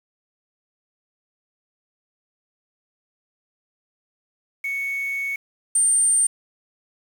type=tone pair in turn; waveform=sine; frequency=2218 / 8872 Hz; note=C#7 / C#9; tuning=0 / 0 cents; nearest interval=2 octaves; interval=2400 cents; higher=second; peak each=-23 / -14 dBFS; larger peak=second; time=4.64-5.36 / 5.75-6.27 s; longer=first; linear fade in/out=5 ms; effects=tanh soft clip ceiling -11 dBFS + 7-bit